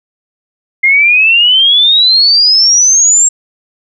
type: exponential sweep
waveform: sine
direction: up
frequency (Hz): 2100 to 7600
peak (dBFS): -4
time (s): 0.83-3.29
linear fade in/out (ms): 10
effects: none